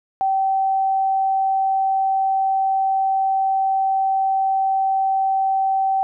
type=tone; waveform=sine; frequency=772 Hz; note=G5; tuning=27 cents flat; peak=-16 dBFS; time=0.21-6.03 s; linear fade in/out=0 ms; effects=none